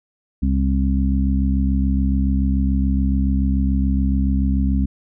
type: harmonic tone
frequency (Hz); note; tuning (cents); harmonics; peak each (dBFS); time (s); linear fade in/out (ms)
67; C2; +42; 1 / 2 / 3 / 4; -17 / -29 / -21 / -24; 0.42-4.86; 10
effects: none